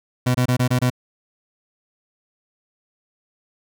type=tone bursts; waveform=30% pulse; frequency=125.3 Hz; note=B2; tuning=25 cents sharp; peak=-13 dBFS; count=6; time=0.26-0.902 s; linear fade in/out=10 ms; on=87 ms; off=24 ms; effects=none